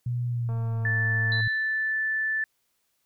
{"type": "tone with pitch glide", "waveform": "sine", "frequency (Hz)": [121.5, 110.77], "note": ["B2", "A2"], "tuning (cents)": [-28, 12], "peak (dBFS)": -25, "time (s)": [0.06, 1.48], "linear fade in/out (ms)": 5, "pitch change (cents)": -160, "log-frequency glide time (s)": [0.27, 0.86]}
{"type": "click train", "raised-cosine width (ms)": 1, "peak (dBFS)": -31, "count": 210, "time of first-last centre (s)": [0.49, 1.407], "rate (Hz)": 228}
{"type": "tone", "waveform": "sine", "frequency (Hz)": 1756, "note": "A6", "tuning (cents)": -4, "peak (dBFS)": -24, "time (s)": [0.85, 2.44], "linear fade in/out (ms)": 2}
{"type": "tone with exponential decay", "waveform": "sine", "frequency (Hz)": 4000, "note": "B7", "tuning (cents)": 21, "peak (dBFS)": -28, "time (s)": [1.32, 1.92], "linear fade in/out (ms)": 1, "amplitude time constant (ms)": 130}
{"effects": ["white hiss -73 dBFS RMS until 3.05 s"]}